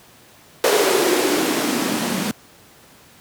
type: noise with band-pass filter sweep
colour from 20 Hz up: blue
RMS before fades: -19 dBFS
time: 0.64-2.31 s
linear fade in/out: 0 ms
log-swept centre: 450 to 200 Hz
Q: 4
effects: pink hiss -48 dBFS RMS until 3.2 s + high-pass 100 Hz 12 dB/octave